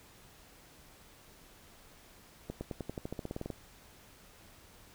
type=accelerating click train; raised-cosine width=2 ms; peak=-24 dBFS; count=15; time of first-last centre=2.5-3.503 s; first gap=110 ms; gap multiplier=0.93; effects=pink hiss -58 dBFS RMS until 4.94 s